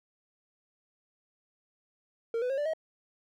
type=tone with pitch steps; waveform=triangle; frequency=460 / 498.7 / 540.8 / 586.3 / 635.7 Hz; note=A#4 / B4 / C#5 / D5 / D#5; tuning=-23 / +17 / -43 / -3 / +37 cents; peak=-26 dBFS; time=2.34-2.735 s; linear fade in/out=2 ms; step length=79 ms; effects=none